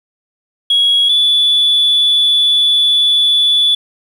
sine tone pair in turn, 3322 / 3453 Hz, G#7 / A7, 0 / -33 cents, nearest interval minor second, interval 67 cents, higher second, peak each -7 dBFS, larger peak neither, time 0.7-1.09 / 1.09-3.75 s, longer second, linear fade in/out 5 ms, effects tanh soft clip ceiling -5 dBFS + 7-bit

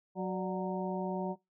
harmonic tone with a mistuned harmonic, 185.1 Hz, F#3, 1 cent sharp, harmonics 1 / 2 / 3 / 4 / 5, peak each -35 / -38 / -40 / -41 / -42 dBFS, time 0.15-1.36 s, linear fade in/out 50 ms, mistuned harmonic 3, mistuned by +88 cents, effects noise-tail reverb RT60 0.2 s tail -23 dB re dry

